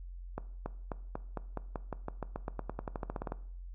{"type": "accelerating click train", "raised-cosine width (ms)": 1, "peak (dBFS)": -22, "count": 23, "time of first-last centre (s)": [0.38, 3.321], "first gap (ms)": 280, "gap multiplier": 0.92, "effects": ["noise-tail reverb RT60 0.6 s tail -18 dB re dry", "added 44 Hz sine -42 dBFS peak until 3.74 s"]}